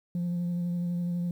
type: tone with vibrato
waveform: sine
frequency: 174.61 Hz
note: F3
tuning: in tune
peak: -25 dBFS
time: 0.15-1.31 s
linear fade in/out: 2 ms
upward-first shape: sine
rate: 12 Hz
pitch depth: 17 cents each way
effects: tanh soft clip ceiling -26 dBFS + 10-bit